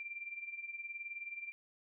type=tone with tremolo; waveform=sine; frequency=2365 Hz; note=D7; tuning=12 cents sharp; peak=-39 dBFS; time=0-1.52 s; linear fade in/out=0 ms; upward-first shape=sine; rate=19 Hz; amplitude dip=70%; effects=none